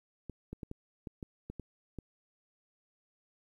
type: clicks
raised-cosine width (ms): 3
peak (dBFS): -28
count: 9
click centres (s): 0.297 / 0.53 / 0.632 / 0.714 / 1.072 / 1.228 / 1.5 / 1.597 / 1.987
effects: 11-bit